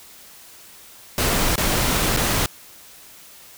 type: noise with dropouts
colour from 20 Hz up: pink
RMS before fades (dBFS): -20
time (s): 1.18-2.46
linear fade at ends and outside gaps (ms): 1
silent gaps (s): 1.557-1.579 / 2.165-2.171
effects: white hiss -45 dBFS RMS until 3.57 s